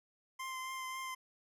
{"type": "tone with vibrato", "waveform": "25% pulse", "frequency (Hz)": 1044, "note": "C6", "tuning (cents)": -4, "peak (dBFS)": -36, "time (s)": [0.39, 1.15], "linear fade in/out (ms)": 10, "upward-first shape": "triangle", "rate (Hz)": 3.7, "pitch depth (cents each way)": 18, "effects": ["resampled to 32000 Hz", "13-bit"]}